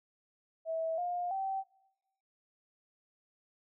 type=tone with pitch steps; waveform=sine; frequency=650 / 708.8 / 773 Hz; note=E5 / F5 / G5; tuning=-24 / +25 / -24 cents; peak=-32 dBFS; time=0.65-1.64 s; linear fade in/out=50 ms; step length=330 ms; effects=noise-tail reverb RT60 1.0 s tail -22 dB re dry